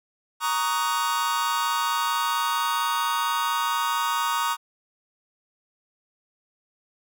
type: chord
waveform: 45% pulse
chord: D# minor seventh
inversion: second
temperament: just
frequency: 933.4 / 1120.1 / 1244.5 / 1493.4 Hz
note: A#5 / C#6 / D#6 / F#6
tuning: +2 / +18 / 0 / +16 cents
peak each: -27 / -28 / -28 / -33 dBFS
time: 0.4-4.57 s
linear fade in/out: 50 ms
effects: none